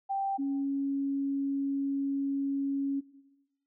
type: tone pair in turn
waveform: sine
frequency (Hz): 784 / 276.7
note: G5 / C#4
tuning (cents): 0 / -3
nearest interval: octave + tritone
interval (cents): 1803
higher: first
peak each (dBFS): -28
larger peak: neither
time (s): 0.09-0.38 / 0.38-3.01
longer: second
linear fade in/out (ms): 20
effects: noise-tail reverb RT60 1.0 s tail -17 dB re dry